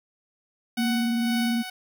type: tone with tremolo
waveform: 10% pulse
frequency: 745 Hz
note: F#5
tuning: 12 cents sharp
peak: -20 dBFS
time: 0.77-1.7 s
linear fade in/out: 5 ms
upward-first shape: sine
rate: 2 Hz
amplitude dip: 50%
type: tone with vibrato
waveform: sine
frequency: 233.1 Hz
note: A#3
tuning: in tune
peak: -22 dBFS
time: 0.77-1.63 s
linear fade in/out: 20 ms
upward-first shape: sine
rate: 20 Hz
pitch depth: 45 cents each way
effects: none